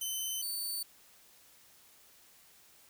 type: tone pair in turn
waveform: 10% pulse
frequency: 3048 / 4525 Hz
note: G7 / C#8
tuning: -49 / +35 cents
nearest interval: perfect fifth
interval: 684 cents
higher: second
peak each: -26 / -28 dBFS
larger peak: first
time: 0.01-0.42 / 0.42-0.83 s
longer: neither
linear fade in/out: 5 ms
effects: white hiss -61 dBFS RMS until 2.89 s